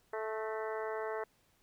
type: harmonic tone with a mistuned harmonic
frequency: 218.6 Hz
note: A3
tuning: 11 cents flat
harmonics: 2 / 3 / 4 / 5 / 6 / 7 / 8 / 9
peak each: -38 / -42 / -44 / -46 / -48 / -49 / -50 / -51 dBFS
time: 0.13-1.24 s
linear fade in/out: 5 ms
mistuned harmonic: 8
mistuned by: +40 cents
effects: pink hiss -71 dBFS RMS until 1.62 s